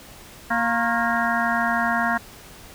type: harmonic tone with a mistuned harmonic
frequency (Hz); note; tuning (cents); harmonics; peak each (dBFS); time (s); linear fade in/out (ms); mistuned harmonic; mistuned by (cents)
233.1; A#3; 0; 1 / 3 / 4 / 5 / 6 / 7 / 8; -27 / -25 / -29 / -28 / -27 / -26 / -29; 0.5-2.18; 10; 5; -120
effects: pink hiss -44 dBFS RMS until 2.74 s